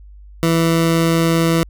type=tone; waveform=20% pulse; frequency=165.2 Hz; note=E3; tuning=4 cents sharp; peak=-8 dBFS; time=0.43-1.63 s; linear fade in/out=0 ms; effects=added 50 Hz sine -37 dBFS peak until 1.69 s